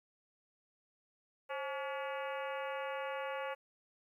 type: harmonic tone with a mistuned harmonic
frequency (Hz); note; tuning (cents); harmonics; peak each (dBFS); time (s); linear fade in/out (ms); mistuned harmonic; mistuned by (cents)
283.8; C#4; +41; 2 / 3 / 4 / 5 / 6 / 7 / 8 / 9 / 10; -40 / -44 / -46 / -48 / -50 / -51 / -52 / -53 / -54; 1.49-3.55; 20; 2; -100
effects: 12-bit